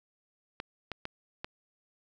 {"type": "clicks", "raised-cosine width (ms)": 0.3, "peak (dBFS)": -20, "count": 4, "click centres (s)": [0.601, 0.917, 1.054, 1.445], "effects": []}